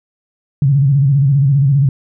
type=tone with vibrato; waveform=sine; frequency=138.59 Hz; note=C#3; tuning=in tune; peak=-8 dBFS; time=0.62-1.89 s; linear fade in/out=2 ms; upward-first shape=square; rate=15 Hz; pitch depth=81 cents each way; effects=none